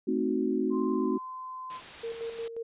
sine chord, A diminished seventh, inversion none, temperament equal, 220 / 261.6 / 311.1 / 370 Hz, A3 / C4 / Eb4 / Gb4, 0 / 0 / 0 / 0 cents, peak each -32 / -30 / -32 / -30 dBFS, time 0.07-1.18 s, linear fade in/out 10 ms
sine tone with pitch glide, 1046.5 to 1029.1 Hz, C6 to C6, 0 to -29 cents, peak -37 dBFS, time 0.7-1.81 s, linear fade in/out 50 ms, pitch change -29 cents, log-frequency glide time 0.91-1.08 s
white noise, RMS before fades -43 dBFS, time 1.7-2.48 s, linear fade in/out 2 ms
sine tone with tremolo, 460.3 Hz, A#4, 22 cents flat, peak -32 dBFS, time 2.03-2.63 s, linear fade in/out 10 ms, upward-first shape square, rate 5.6 Hz, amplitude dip 55%
effects resampled to 8000 Hz

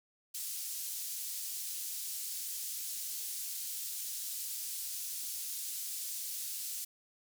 white band-pass noise, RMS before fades -40 dBFS, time 0.34-6.85 s, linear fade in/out 10 ms, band 5000 to 16000 Hz, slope 12 dB/octave, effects none

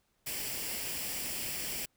white noise with comb filter, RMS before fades -37 dBFS, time 0.26-1.86 s, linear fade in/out 10 ms, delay 0.39 ms, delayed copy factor +0.55, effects pink hiss -75 dBFS RMS until 1.96 s

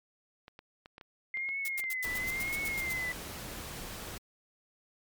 clicks, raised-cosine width 0.3 ms, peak -32 dBFS, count 9, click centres 0.481 / 0.591 / 0.859 / 0.981 / 1.012 / 1.372 / 1.49 / 1.795 / 1.84 s
sine tone with vibrato, 2093 Hz, C7, in tune, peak -32 dBFS, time 1.34-3.12 s, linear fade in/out 2 ms, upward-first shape triangle, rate 0.99 Hz, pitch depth 96 cents each way
blue noise bursts, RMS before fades -38 dBFS, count 11, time 1.65-2.931 s, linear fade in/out 2 ms, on 31 ms, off 94 ms
pink noise, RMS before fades -42 dBFS, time 2.04-4.18 s, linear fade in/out 5 ms
effects MP3 96 kbps

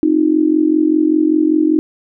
sine tone with amplitude modulation, 311.1 Hz, D#4, in tune, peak -6 dBFS, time 0.03-1.79 s, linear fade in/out 0 ms, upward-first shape sine, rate 45.1 Hz, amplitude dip 85%, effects none

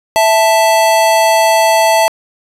square tone pair together, 659.3 / 880.1 Hz, E5 / A5, 0 / 0 cents, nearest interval perfect fourth, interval 500 cents, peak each -11 dBFS, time 0.16-2.08 s, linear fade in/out 0 ms, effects resampled to 32000 Hz + 7-bit

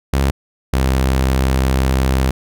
sawtooth tone pair in turn, 68 / 65.66 Hz, C#2 / C2, -33 / +7 cents, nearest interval minor second, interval 60 cents, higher first, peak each -9 dBFS, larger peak neither, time 0.13-0.31 / 0.73-2.31 s, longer second, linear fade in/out 5 ms, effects none

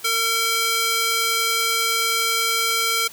square tone with high-pass filter, 455.1 Hz, A#4, 42 cents flat, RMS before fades -21 dBFS, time 0.04-3.08 s, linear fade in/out 10 ms, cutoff 1700 Hz, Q 0.7, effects white hiss -42 dBFS RMS until 3.12 s

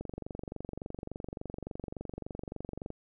click train, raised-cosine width 2 ms, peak -25 dBFS, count 69, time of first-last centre 0.01-2.904 s, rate 23.5 Hz, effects none

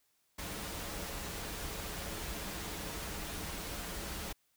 pink noise with comb filter, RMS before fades -41 dBFS, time 0.38-4.33 s, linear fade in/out 10 ms, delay 8 ms, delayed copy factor -0.5, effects white hiss -75 dBFS RMS until 4.56 s

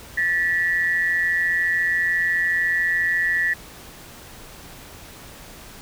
sine tone pair together, 1760 / 1934.1 Hz, A6 / B6, 0 / -37 cents, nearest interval major second, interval 163 cents, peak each -21 dBFS, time 0.17-3.54 s, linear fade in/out 10 ms, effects pink hiss -42 dBFS RMS until 5.81 s

